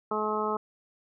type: harmonic tone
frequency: 213.6 Hz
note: G#3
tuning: 49 cents sharp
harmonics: 1 / 2 / 3 / 4 / 5 / 6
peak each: -36 / -31 / -37 / -34 / -33 / -33 dBFS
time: 0.11-0.57 s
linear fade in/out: 5 ms
effects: none